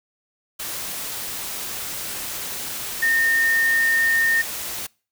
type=tone in noise; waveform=sine; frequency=1829 Hz; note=A#6; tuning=33 cents flat; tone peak=-16 dBFS; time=3.02-4.42 s; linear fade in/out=10 ms; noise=white; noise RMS=-30 dBFS; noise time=0.59-4.87 s; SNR=+11 dB; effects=noise-tail reverb RT60 0.4 s tail -26 dB re dry